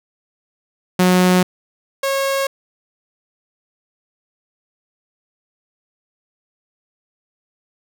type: tone pair in turn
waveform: sawtooth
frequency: 182.2 / 546 Hz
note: F#3 / C#5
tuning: -26 / -26 cents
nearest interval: octave + perfect fifth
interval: 1900 cents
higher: second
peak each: -7 / -13 dBFS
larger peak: first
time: 0.99-1.43 / 2.03-2.47 s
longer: neither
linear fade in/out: 5 ms
effects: none